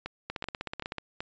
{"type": "two click trains", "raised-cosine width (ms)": 0.3, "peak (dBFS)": [-19, -18], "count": [4, 12], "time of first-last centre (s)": [[0.06, 1.205], [0.3, 0.983]], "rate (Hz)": [2.62, 16.1], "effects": ["resampled to 16000 Hz"]}